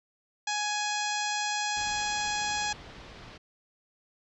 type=harmonic tone; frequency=835 Hz; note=G#5; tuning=9 cents sharp; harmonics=1 / 2 / 3 / 4 / 5 / 6 / 7 / 8 / 9; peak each=-32 / -35 / -37 / -38 / -39 / -40 / -40 / -41 / -42 dBFS; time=0.47-2.73 s; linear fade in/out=5 ms
type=low-pass noise; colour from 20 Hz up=pink; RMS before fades=-47 dBFS; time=1.76-3.38 s; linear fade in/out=10 ms; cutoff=4900 Hz; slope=24 dB/octave
effects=none